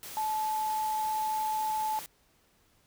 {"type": "tone in noise", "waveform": "sine", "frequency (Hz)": 866, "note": "A5", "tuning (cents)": -28, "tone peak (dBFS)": -28, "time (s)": [0.17, 1.99], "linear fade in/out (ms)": 0, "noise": "white", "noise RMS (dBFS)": -43, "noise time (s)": [0.03, 2.06], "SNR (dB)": 12, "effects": ["pink hiss -67 dBFS RMS until 2.86 s"]}